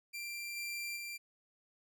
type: tone with level steps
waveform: sawtooth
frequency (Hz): 2366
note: D7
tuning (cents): +12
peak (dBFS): -37 / -35 / -38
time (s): 0.13-1.18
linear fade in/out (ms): 20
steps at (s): 0.56 / 0.96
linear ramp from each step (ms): 10
effects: none